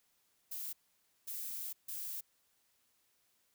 violet noise bursts at uneven times, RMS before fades -42 dBFS, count 3, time 0.51-0.73 / 1.27-1.73 / 1.88-2.21 s, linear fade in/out 10 ms, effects white hiss -75 dBFS RMS until 3.54 s

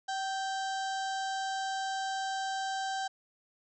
harmonic tone with a mistuned harmonic, 784 Hz, G5, in tune, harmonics 1 / 2 / 4 / 5 / 6 / 7 / 8 / 9 / 10, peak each -33 / -39 / -45 / -47 / -49 / -50 / -51 / -52 / -53 dBFS, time 0.08-3.08 s, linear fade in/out 10 ms, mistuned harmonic 1, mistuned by -32 cents, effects none

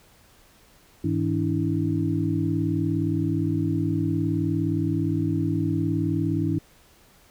sine tone cluster, 102.7 / 160.3 / 283.9 / 323.3 Hz, G#2 / E3 / C#4 / E4, -19 / -48 / +41 / -34 cents, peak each -27 dBFS, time 1.04-6.59 s, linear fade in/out 5 ms, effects pink hiss -56 dBFS RMS until 7.3 s

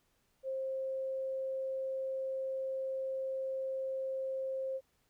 sine tone, 530 Hz, C5, 22 cents sharp, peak -34 dBFS, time 0.43-4.81 s, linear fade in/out 50 ms, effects pink hiss -75 dBFS RMS until 5.09 s

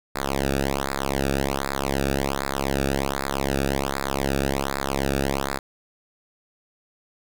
sawtooth tone with flanger, 68.5 Hz, C#2, 20 cents flat, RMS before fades -25 dBFS, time 0.15-5.59 s, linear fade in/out 10 ms, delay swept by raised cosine 0.33 to 0.98 ms, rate 1.3 Hz, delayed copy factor -1, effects none

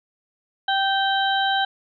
harmonic tone, 780 Hz, G5, 9 cents flat, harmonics 1 / 2 / 4 / 5, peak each -21 / -24 / -27 / -28 dBFS, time 0.68-1.65 s, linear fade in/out 5 ms, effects none

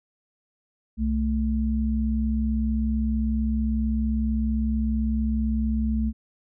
sine tone pair together, 64.41 / 220 Hz, C2 / A3, -27 / 0 cents, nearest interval octave + major sixth, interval 2127 cents, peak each -24 dBFS, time 0.97-6.13 s, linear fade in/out 50 ms, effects none

